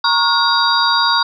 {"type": "tone cluster", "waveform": "sine", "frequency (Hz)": [937, 1098, 1431, 3793, 4724], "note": ["A#5", "C#6", "F6", "A#7", "D8"], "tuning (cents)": [9, -17, 42, 29, 9], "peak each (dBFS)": -18, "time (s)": [0.04, 1.23], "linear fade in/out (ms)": 5, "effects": []}